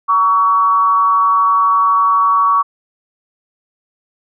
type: tone with frequency modulation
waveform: sine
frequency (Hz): 1128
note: C#6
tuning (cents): +30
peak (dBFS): -9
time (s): 0.08-2.63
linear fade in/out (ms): 20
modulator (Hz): 190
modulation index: 0.47
effects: none